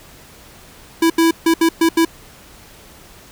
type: tone bursts at uneven times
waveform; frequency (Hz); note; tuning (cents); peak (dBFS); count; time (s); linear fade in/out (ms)
square; 329.6; E4; 0; -11; 6; 1.02-1.1 / 1.18-1.31 / 1.46-1.54 / 1.61-1.69 / 1.81-1.89 / 1.97-2.05; 5
effects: pink hiss -43 dBFS RMS until 3.31 s